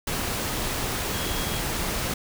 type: tone in noise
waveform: sine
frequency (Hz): 3288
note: G#7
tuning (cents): -18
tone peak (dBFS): -37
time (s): 1.14-1.6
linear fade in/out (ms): 5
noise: pink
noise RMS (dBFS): -28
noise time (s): 0.07-2.14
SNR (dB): -12
effects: none